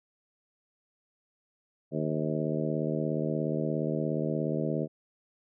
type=harmonic tone with a mistuned harmonic; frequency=77 Hz; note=D#2; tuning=17 cents flat; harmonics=2 / 3 / 4 / 5 / 6 / 7 / 8; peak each=-32 / -34 / -35 / -36 / -37 / -37 / -38 dBFS; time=1.91-4.88 s; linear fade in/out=50 ms; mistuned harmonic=8; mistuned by=+58 cents; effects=none